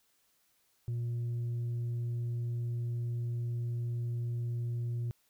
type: tone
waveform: sine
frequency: 118.9 Hz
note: A#2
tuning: 35 cents sharp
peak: -29 dBFS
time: 0.88-5.11 s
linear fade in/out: 0 ms
effects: tanh soft clip ceiling -31 dBFS + white hiss -72 dBFS RMS until 5.29 s